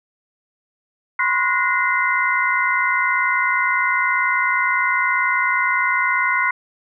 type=tone cluster; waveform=sine; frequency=1013 / 1073 / 1455 / 1884 / 2065 Hz; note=B5 / C6 / F#6 / A#6 / C7; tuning=+44 / +43 / -29 / +18 / -23 cents; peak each=-24 / -23 / -21 / -27 / -20 dBFS; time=1.19-6.51 s; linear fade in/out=5 ms; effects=none